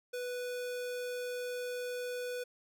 square tone, 493.9 Hz, B4, in tune, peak -37 dBFS, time 0.13-2.44 s, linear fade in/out 10 ms, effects none

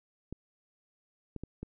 clicks, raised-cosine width 3 ms, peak -26 dBFS, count 4, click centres 0.326 / 1.363 / 1.436 / 1.63 s, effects none

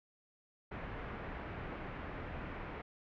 pink low-pass noise, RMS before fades -44 dBFS, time 0.71-2.82 s, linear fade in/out 10 ms, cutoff 2300 Hz, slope 24 dB/octave, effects none

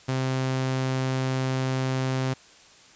sawtooth tone, 131 Hz, C3, 2 cents sharp, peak -20 dBFS, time 0.08-2.34 s, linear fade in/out 10 ms, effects white hiss -52 dBFS RMS until 2.95 s + resampled to 16000 Hz

